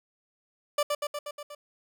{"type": "tone with echo", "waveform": "30% pulse", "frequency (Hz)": 587, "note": "D5", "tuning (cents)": -1, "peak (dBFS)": -20, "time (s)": [0.78, 0.83], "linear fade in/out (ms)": 5, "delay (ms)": 120, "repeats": 6, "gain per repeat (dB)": -3, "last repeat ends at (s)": 1.55, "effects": []}